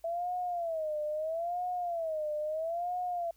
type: tone with vibrato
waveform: sine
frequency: 659.3 Hz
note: E5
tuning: in tune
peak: -31 dBFS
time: 0.04-3.31 s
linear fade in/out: 5 ms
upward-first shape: sine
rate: 0.76 Hz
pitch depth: 160 cents each way
effects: added 52 Hz sine -66 dBFS peak until 3.36 s + white hiss -69 dBFS RMS until 3.36 s